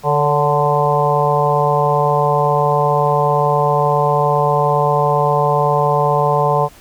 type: harmonic tone with a mistuned harmonic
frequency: 147.5 Hz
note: D3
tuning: 8 cents sharp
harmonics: 1 / 3 / 4 / 5 / 6 / 7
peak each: -19 / -19 / -19 / -19 / -19 / -19 dBFS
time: 0.03-6.69 s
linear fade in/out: 50 ms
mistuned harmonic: 4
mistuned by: -53 cents
effects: pink hiss -44 dBFS RMS until 6.8 s